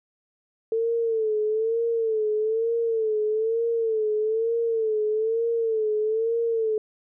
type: tone with vibrato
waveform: sine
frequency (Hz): 444.7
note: A4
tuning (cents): +18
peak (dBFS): -21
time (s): 0.72-6.78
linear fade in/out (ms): 2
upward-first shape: sine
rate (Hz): 1.1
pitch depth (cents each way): 75
effects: none